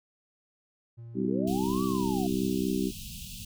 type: tone with pitch glide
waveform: triangle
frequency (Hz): 116.54 to 119.68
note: A#2 to A#2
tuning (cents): 0 to +46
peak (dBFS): -39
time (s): 0.97-2.59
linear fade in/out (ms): 20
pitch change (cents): +46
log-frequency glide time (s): 1.17-1.56
type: harmonic tone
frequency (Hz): 64.1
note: C2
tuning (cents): -35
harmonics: 3 / 4 / 5 / 6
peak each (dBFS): -30 / -31 / -32 / -33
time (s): 1.14-2.92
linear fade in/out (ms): 50
type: linear two-way sweep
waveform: sine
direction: up then down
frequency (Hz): 277.2 to 1173 to 688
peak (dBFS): -35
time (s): 1.19-2.27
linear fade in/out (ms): 5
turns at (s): 1.84
type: band-stop noise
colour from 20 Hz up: pink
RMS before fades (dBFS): -41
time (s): 1.47-3.45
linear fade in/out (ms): 5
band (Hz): 230 to 2600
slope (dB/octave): 96
effects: none